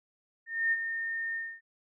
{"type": "tone with ADSR envelope", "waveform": "sine", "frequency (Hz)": 1824, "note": "A#6", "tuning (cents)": -38, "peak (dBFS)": -23, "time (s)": [0.46, 1.61], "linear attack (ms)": 260, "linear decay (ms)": 38, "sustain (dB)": -8, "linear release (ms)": 260, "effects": []}